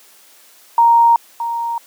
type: tone with echo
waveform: sine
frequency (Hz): 932.3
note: A#5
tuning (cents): 0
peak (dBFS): -7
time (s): 0.78-1.16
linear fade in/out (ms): 2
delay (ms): 620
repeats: 1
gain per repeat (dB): -11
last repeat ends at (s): 1.78
effects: white hiss -47 dBFS RMS until 1.86 s + high-pass 300 Hz 12 dB/octave